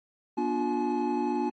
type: tone cluster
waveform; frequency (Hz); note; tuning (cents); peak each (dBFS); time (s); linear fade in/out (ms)
triangle; 241.4 / 293.8 / 355.9 / 851; B3 / D4 / F4 / G#5; -39 / +1 / +33 / +42; -29; 0.37-1.5; 10
effects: MP3 32 kbps